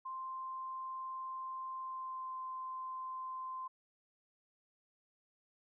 sine tone with pitch glide, 1046.5 to 1038.7 Hz, C6 to C6, 0 to -13 cents, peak -40 dBFS, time 0.05-3.68 s, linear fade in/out 10 ms, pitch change -13 cents, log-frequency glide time 1.75-2.38 s, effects none

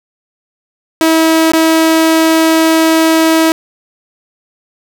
sawtooth tone with dropouts, 322.7 Hz, E4, 37 cents flat, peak -3 dBFS, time 1.01-3.52 s, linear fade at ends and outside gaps 0 ms, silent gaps 1.519-1.535 s, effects none

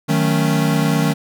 square chord, D# half-diminished seventh, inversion none, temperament equal, 155.56 / 185 / 220 / 277.2 Hz, D#3 / F#3 / A3 / C#4, 0 / 0 / 0 / 0 cents, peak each -18 / -23 / -22 / -22 dBFS, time 0.08-1.14 s, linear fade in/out 20 ms, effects none

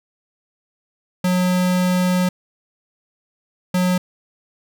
square tone bursts at uneven times, 181.6 Hz, F#3, 32 cents flat, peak -16 dBFS, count 2, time 1.24-2.29 / 3.74-3.98 s, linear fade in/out 5 ms, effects none

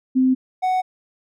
sine / triangle tone pair in turn, 258.9 / 742.7 Hz, C4 / F#5, -18 / +6 cents, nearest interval octave + tritone, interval 1824 cents, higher second, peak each -13 / -15 dBFS, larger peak first, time 0.15-0.35 / 0.62-0.82 s, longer neither, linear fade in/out 20 ms, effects none

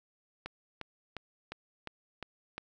click train, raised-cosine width 0.3 ms, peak -23 dBFS, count 7, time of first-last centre 0.46-2.58 s, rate 2.83 Hz, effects none

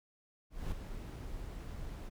brown noise with ADSR envelope, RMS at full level -36 dBFS, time 0.5-2.1 s, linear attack 220 ms, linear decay 3 ms, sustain -7 dB, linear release 28 ms, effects none

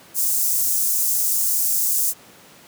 white high-pass noise, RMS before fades -20 dBFS, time 0.14-2.14 s, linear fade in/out 50 ms, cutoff 6500 Hz, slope 24 dB/octave, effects pink hiss -47 dBFS RMS until 2.67 s + high-pass 150 Hz 12 dB/octave

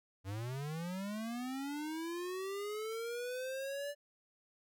square linear sweep, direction up, 92.4 to 583 Hz, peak -39 dBFS, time 0.24-3.95 s, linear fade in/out 50 ms, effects none

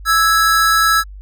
square tone pair together, 1318.5 / 1661.2 Hz, E6 / G#6, 0 / 0 cents, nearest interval major third, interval 400 cents, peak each -13 / -16 dBFS, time 0.05-1.04 s, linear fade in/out 50 ms, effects added 49 Hz sine -31 dBFS peak until 1.21 s

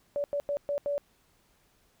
sine tone bursts at uneven times, 574 Hz, D5, 40 cents flat, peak -27 dBFS, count 5, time 0.16-0.24 / 0.33-0.4 / 0.49-0.57 / 0.69-0.78 / 0.86-0.98 s, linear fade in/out 0 ms, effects pink hiss -67 dBFS RMS until 2 s

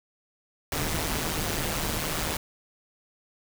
pink noise with amplitude modulation, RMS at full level -26 dBFS, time 0.72-2.37 s, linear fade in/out 2 ms, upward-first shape sine, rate 157 Hz, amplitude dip 70%, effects none

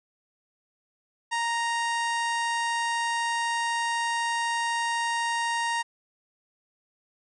harmonic tone, 932 Hz, A#5, 1 cent flat, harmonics 1 / 2 / 3 / 4 / 5 / 6 / 7 / 8 / 9 / 10, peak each -27 / -30 / -37 / -40 / -43 / -42 / -45 / -47 / -44 / -46 dBFS, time 1.31-5.83 s, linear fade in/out 20 ms, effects none

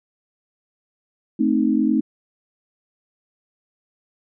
sine chord, A diminished, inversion none, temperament equal, 220 / 261.6 / 311.1 Hz, A3 / C4 / Eb4, 0 / 0 / 0 cents, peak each -20 dBFS, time 1.39-2.01 s, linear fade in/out 10 ms, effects none

